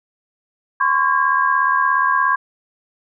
sine tone cluster, 1031 / 1108 / 1622 Hz, C6 / C#6 / G#6, -26 / -1 / -41 cents, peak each -18 dBFS, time 0.8-2.36 s, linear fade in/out 10 ms, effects none

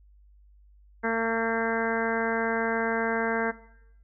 harmonic tone, 227.1 Hz, A#3, 45 cents flat, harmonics 1 / 2 / 3 / 4 / 5 / 6 / 7 / 8 / 9, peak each -30 / -29 / -34 / -33 / -37 / -36 / -31 / -38 / -36 dBFS, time 1.03-3.52 s, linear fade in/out 20 ms, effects noise-tail reverb RT60 0.8 s tail -18 dB re dry + added 50 Hz sine -53 dBFS peak until 4.03 s

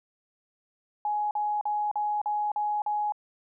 sine tone bursts, 837 Hz, G#5, 13 cents sharp, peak -25 dBFS, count 7, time 1.05-3.122 s, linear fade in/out 2 ms, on 260 ms, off 42 ms, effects none

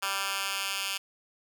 10% pulse tone with high-pass filter sweep, 196 Hz, G3, in tune, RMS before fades -32 dBFS, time 0.02-0.98 s, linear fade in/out 10 ms, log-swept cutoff 1500 to 2500 Hz, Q 1.3, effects none

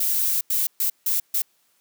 violet noise bursts at uneven times, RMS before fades -22 dBFS, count 5, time 0-0.41 / 0.5-0.67 / 0.8-0.9 / 1.06-1.2 / 1.34-1.42 s, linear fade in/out 5 ms, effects white hiss -65 dBFS RMS until 1.8 s + high-pass 150 Hz 12 dB/octave

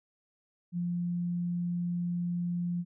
sine tone, 174.61 Hz, F3, in tune, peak -29 dBFS, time 0.72-2.85 s, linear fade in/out 50 ms, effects none

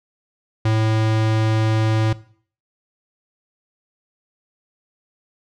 square tone, 110 Hz, A2, in tune, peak -16 dBFS, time 0.65-2.13 s, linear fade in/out 5 ms, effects noise-tail reverb RT60 0.5 s tail -18 dB re dry + low-pass 5000 Hz 12 dB/octave

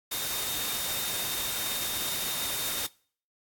sine tone in noise, 3672 Hz, A#7, 27 cents flat, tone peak -37 dBFS, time 0.11-2.87 s, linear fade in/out 10 ms, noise white, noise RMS -32 dBFS, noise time 0.11-2.87 s, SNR -8 dB, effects noise-tail reverb RT60 0.5 s tail -23 dB re dry + AAC 64 kbps

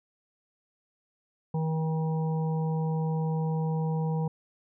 harmonic tone, 159.4 Hz, D#3, 42 cents sharp, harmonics 1 / 3 / 5 / 6, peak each -26 / -36 / -40 / -42 dBFS, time 1.54-4.28 s, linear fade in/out 5 ms, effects none

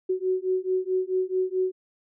sine beating tone pair, 370 / 374.6 Hz, F#4 / F#4, 0 / +21 cents, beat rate 4.6 Hz, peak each -26 dBFS, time 0.09-1.72 s, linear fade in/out 10 ms, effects none

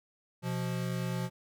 square tone pair together, 124.87 / 174.61 Hz, B2 / F3, +20 / 0 cents, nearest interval tritone, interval 580 cents, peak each -35 / -35 dBFS, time 0.42-1.3 s, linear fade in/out 50 ms, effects none

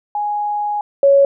sine tone pair in turn, 830.6 / 556.3 Hz, G#5 / C#5, 0 / +6 cents, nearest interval perfect fifth, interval 694 cents, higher first, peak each -17 / -7 dBFS, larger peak second, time 0.15-0.81 / 1.03-1.25 s, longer first, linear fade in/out 2 ms, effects none

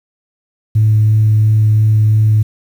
sine tone with vibrato, 108 Hz, A2, 32 cents flat, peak -6 dBFS, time 0.75-2.43 s, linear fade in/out 10 ms, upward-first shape sine, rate 2.9 Hz, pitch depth 8 cents each way, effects tanh soft clip ceiling -3 dBFS + 7-bit

